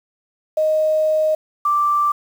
sine tone pair in turn, 622.3 / 1174.7 Hz, D#5 / D6, 0 / 0 cents, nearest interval major seventh, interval 1100 cents, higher second, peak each -14 dBFS, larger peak neither, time 0.57-1.35 / 1.65-2.12 s, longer first, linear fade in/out 5 ms, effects 7-bit

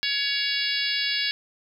harmonic tone, 562 Hz, C#5, 24 cents sharp, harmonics 3 / 4 / 5 / 6 / 7 / 8 / 9, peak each -31 / -31 / -31 / -31 / -31 / -31 / -31 dBFS, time 0.03-1.31 s, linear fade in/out 0 ms, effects 9-bit

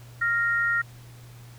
sine tone pair together, 1398.1 / 1864.7 Hz, F6 / A#6, +1 / 0 cents, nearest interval perfect fourth, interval 499 cents, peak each -24 dBFS, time 0.21-0.82 s, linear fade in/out 10 ms, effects added 120 Hz sine -44 dBFS peak until 1.58 s + pink hiss -53 dBFS RMS until 1.58 s

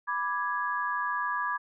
sine chord, G# diminished, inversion first, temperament equal, 987.8 / 1174.7 / 1661.2 Hz, B5 / D6 / G#6, 0 / 0 / 0 cents, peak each -32 dBFS, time 0.07-1.58 s, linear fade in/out 20 ms, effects none

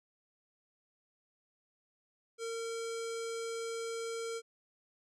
square tone with low-pass filter, 457.8 Hz, A#4, 31 cents flat, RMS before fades -39 dBFS, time 2.38-4.42 s, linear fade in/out 50 ms, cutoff 7800 Hz, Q 2.3, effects none

